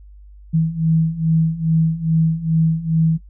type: beating tone pair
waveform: sine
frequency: 160 / 162.4 Hz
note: D#3 / E3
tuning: +49 / -26 cents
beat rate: 2.4 Hz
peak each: -19 / -16 dBFS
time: 0.53-3.18 s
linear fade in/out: 20 ms
effects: noise-tail reverb RT60 0.1 s tail -19 dB re dry + added 50 Hz sine -39 dBFS peak until 3.29 s